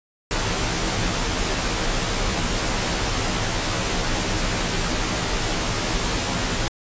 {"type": "noise with comb filter", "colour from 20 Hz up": "pink", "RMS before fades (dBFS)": -23, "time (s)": [0.31, 6.68], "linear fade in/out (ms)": 0, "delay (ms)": 14, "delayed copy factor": -0.8, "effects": ["resampled to 16000 Hz"]}